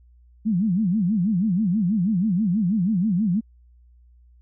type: tone with vibrato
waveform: sine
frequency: 196 Hz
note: G3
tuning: in tune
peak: -18 dBFS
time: 0.45-3.41 s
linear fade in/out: 20 ms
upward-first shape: sine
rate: 6.2 Hz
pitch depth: 250 cents each way
effects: added 60 Hz sine -50 dBFS peak until 4.41 s